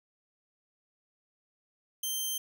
10% pulse tone, 3136 Hz, G7, in tune, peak -23 dBFS, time 2.03-2.38 s, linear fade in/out 5 ms, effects none

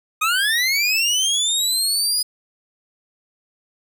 25% pulse linear sweep, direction up, 1223 to 4978 Hz, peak -13 dBFS, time 0.21-2.23 s, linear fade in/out 10 ms, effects none

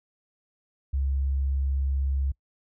sine tone, 68.1 Hz, C#2, 30 cents flat, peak -23 dBFS, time 0.93-2.32 s, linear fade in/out 10 ms, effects noise-tail reverb RT60 0.1 s tail -24 dB re dry

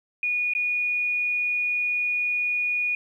sine tone with dropouts, 2454 Hz, D#7, 25 cents flat, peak -22 dBFS, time 0.23-2.95 s, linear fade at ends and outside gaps 2 ms, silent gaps 0.536-0.55 s, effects 10-bit

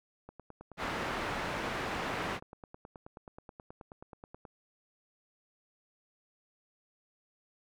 click train, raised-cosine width 1 ms, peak -33 dBFS, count 40, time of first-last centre 0.29-4.452 s, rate 9.37 Hz
white low-pass noise, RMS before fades -36 dBFS, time 0.77-2.4 s, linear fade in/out 50 ms, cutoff 1600 Hz, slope 12 dB/octave
effects none

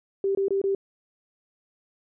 sine tone bursts, 392 Hz, G4, in tune, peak -21 dBFS, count 4, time 0.24-0.749 s, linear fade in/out 2 ms, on 110 ms, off 23 ms, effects none

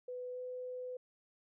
sine tone with pitch glide, 498.4 to 502.7 Hz, B4 to B4, +16 to +31 cents, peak -40 dBFS, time 0.08-0.97 s, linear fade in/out 5 ms, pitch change +15 cents, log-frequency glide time 0.32-0.39 s, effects none

